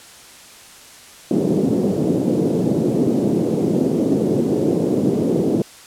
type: band-pass noise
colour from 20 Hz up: white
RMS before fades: -18 dBFS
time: 1.31-5.62 s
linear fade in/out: 2 ms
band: 150 to 400 Hz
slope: 24 dB/octave
effects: white hiss -42 dBFS RMS until 5.86 s + low-pass 10000 Hz 12 dB/octave